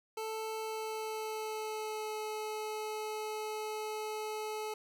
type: tone with pitch glide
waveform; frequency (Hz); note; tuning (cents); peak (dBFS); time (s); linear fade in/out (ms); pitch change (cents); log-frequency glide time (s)
25% pulse; 440 to 430; A4 to A4; 0 to -40; -33; 0.17-4.74; 5; -40; 0.6-2.17
effects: none